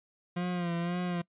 40% pulse tone with vibrato, 174.61 Hz, F3, in tune, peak -29 dBFS, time 0.36-1.22 s, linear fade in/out 10 ms, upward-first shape sine, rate 1.9 Hz, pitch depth 48 cents each way, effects noise-tail reverb RT60 0.1 s tail -23 dB re dry + resampled to 8000 Hz

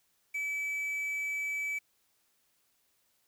triangle tone with quantisation, 2300 Hz, D7, 37 cents flat, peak -30 dBFS, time 0.34-1.79 s, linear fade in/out 10 ms, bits 9, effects white hiss -73 dBFS RMS until 3.27 s

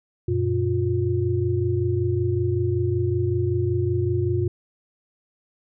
sine tone cluster, 93.2 / 118.5 / 355.2 Hz, F#2 / A#2 / F4, +13 / +29 / +29 cents, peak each -24 dBFS, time 0.28-4.48 s, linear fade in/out 5 ms, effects none

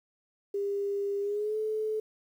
sine tone with pitch glide, 401.5 to 432.8 Hz, G4 to A4, +41 to -29 cents, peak -28 dBFS, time 0.54-2 s, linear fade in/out 5 ms, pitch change +130 cents, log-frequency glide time 1.21-1.57 s, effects 10-bit

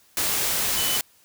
sine tone in noise, 3001 Hz, F#7, 24 cents sharp, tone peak -28 dBFS, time 0.77-0.97 s, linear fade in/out 2 ms, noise white, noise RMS -24 dBFS, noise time 0.17-1.01 s, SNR -7 dB, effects white hiss -58 dBFS RMS until 1.24 s

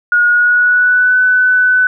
sine tone with pitch glide, 1442 to 1500.6 Hz, F#6 to F#6, -45 to +24 cents, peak -7 dBFS, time 0.12-1.87 s, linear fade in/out 2 ms, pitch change +69 cents, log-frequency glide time 0.27-1.17 s, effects none

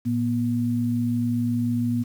sine tone pair together, 113.6 / 240.7 Hz, A#2 / B3, -44 / -44 cents, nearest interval octave + minor second, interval 1300 cents, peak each -26 / -22 dBFS, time 0.05-2.04 s, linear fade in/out 20 ms, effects 8-bit

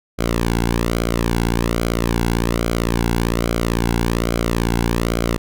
sawtooth tone with flanger, 57.8 Hz, A#1, 14 cents flat, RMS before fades -19 dBFS, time 0.18-5.38 s, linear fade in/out 20 ms, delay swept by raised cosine 1.1 to 1.65 ms, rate 1.2 Hz, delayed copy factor -0.75, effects none

